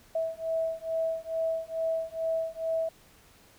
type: beating tone pair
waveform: sine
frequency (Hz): 650 / 652.3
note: E5 / E5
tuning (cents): -24 / -18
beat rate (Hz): 2.3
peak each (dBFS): -31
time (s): 0.15-2.89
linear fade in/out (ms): 5
effects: pink hiss -58 dBFS RMS until 3.58 s